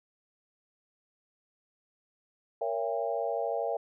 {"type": "chord", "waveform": "sine", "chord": "A# diminished seventh", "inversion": "none", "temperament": "just", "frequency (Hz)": [466.2, 559.4, 671.3, 805.5], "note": ["A#4", "C#5", "E5", "G5"], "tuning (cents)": [0, 16, 31, 47], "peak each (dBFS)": [-34, -34, -33, -36], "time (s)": [2.61, 3.77], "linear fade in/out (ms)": 5, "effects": []}